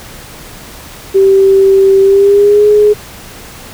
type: tone with pitch glide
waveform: sine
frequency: 388.4 to 418.7 Hz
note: G4 to G#4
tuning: -16 to +14 cents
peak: -3 dBFS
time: 1.14-2.94 s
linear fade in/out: 20 ms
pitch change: +130 cents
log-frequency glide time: 2.01-2.66 s
effects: pink hiss -31 dBFS RMS until 3.73 s